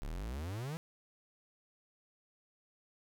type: exponential sweep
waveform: 45% pulse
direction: up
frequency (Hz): 32.7 to 170.1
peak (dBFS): -38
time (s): 0.02-0.77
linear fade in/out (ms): 0
effects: none